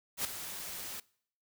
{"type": "noise with ADSR envelope", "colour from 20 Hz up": "white", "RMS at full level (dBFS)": -31, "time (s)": [0.17, 1], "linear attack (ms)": 77, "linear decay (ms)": 5, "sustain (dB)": -11, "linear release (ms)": 4, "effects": ["noise-tail reverb RT60 0.6 s tail -23 dB re dry"]}